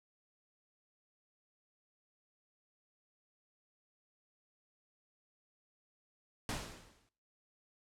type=noise with exponential decay; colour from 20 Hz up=pink; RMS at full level=-36 dBFS; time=6.49-7.09 s; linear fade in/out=1 ms; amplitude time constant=130 ms; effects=noise-tail reverb RT60 0.7 s tail -24 dB re dry + low-pass 9000 Hz 12 dB/octave